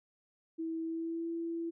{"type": "tone with pitch glide", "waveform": "sine", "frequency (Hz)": [325.7, 333.9], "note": ["E4", "E4"], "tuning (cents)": [-21, 22], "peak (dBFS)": -34, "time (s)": [0.58, 1.71], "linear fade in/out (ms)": 20, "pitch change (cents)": 43, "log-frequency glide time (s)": [0.83, 1.29], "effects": []}